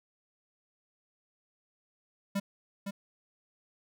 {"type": "tone with echo", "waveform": "square", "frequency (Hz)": 198.7, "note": "G3", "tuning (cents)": 24, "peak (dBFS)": -29, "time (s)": [2.35, 2.4], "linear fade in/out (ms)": 10, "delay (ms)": 510, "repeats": 1, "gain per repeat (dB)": -6, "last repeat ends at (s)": 2.91, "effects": []}